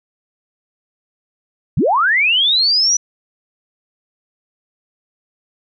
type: linear sweep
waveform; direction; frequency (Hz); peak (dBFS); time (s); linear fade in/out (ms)
sine; up; 87.31 to 5960; -11; 1.77-2.97; 5
effects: none